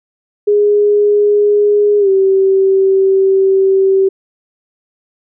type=tone with pitch glide; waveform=sine; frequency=413.3 to 385.6 Hz; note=G#4 to G4; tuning=-8 to -28 cents; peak=-7 dBFS; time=0.47-4.09 s; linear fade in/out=10 ms; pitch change=-120 cents; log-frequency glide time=1.99-2.09 s; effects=none